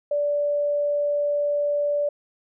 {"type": "tone", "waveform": "sine", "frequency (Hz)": 582, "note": "D5", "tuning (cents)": -16, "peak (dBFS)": -20, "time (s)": [0.11, 2.09], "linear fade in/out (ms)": 5, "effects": []}